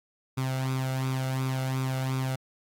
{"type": "tone with flanger", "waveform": "sawtooth", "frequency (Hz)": 131.3, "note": "C3", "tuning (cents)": 6, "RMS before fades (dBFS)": -29, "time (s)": [0.37, 2.36], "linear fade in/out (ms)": 10, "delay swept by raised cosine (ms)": [0.82, 1.44], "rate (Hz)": 2.8, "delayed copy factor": 0.65, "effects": ["AAC 64 kbps"]}